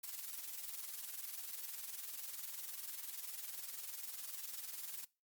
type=noise with tremolo; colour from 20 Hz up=blue; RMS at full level=-43 dBFS; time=0.03-5.05 s; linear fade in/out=10 ms; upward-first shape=triangle; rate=20 Hz; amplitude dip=75%; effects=noise-tail reverb RT60 0.3 s tail -23 dB re dry + Opus 48 kbps